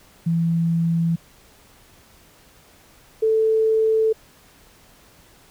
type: tone pair in turn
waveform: sine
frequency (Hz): 166.8 / 441.1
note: E3 / A4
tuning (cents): +21 / +4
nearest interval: octave + perfect fourth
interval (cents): 1683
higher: second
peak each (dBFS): -17 / -15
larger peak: second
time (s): 0.26-1.16 / 3.22-4.13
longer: second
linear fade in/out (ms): 10
effects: pink hiss -52 dBFS RMS until 5.5 s